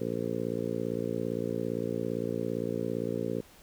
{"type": "harmonic tone", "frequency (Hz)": 57.6, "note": "A#1", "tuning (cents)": -20, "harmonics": [2, 3, 4, 5, 6, 7, 8, 9], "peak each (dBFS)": [-40, -38, -37, -38, -40, -37, -36, -39], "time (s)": [0, 3.41], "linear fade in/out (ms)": 10, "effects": ["pink hiss -56 dBFS RMS until 3.62 s"]}